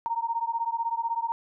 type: beating tone pair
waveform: sine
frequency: 917 / 933 Hz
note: A#5 / A#5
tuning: -29 / +1 cents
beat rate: 16 Hz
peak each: -29 dBFS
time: 0.06-1.32 s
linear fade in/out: 0 ms
effects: none